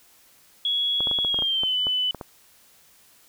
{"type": "tone with pitch glide", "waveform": "sine", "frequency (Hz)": [3349, 3001], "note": ["G#7", "F#7"], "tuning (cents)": [14, 24], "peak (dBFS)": -21, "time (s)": [0.65, 2.11], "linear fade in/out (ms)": 2, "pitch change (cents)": -190, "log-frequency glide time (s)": [1.24, 1.76]}
{"type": "clicks", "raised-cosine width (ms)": 1, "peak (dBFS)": -19, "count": 12, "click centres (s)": [1.006, 1.072, 1.113, 1.188, 1.248, 1.344, 1.389, 1.423, 1.635, 1.869, 2.147, 2.212]}
{"effects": ["white hiss -56 dBFS RMS until 3.28 s"]}